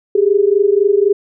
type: tone pair together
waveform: sine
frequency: 392 / 415.9 Hz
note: G4 / G#4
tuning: 0 / +2 cents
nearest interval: minor second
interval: 102 cents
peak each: -12 dBFS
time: 0.15-1.13 s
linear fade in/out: 5 ms
effects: none